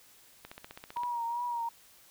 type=click train; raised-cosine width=0.3 ms; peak=-28 dBFS; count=10; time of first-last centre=0.45-1.034 s; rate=15.4 Hz
type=tone with vibrato; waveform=sine; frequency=949 Hz; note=A#5; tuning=31 cents sharp; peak=-31 dBFS; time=0.96-1.69 s; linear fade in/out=5 ms; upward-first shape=triangle; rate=2.6 Hz; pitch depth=51 cents each way
effects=white hiss -59 dBFS RMS until 2.1 s